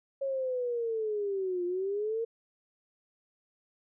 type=linear two-way sweep; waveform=sine; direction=down then up; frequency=551 to 349.2 to 464.3 Hz; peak=-29 dBFS; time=0.21-2.25 s; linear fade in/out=10 ms; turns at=1.65 s; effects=none